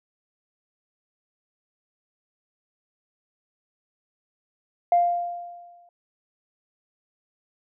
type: tone with exponential decay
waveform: sine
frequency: 698 Hz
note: F5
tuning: 1 cent flat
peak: -13 dBFS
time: 4.92-5.89 s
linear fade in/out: 2 ms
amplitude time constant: 210 ms
effects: tanh soft clip ceiling -10 dBFS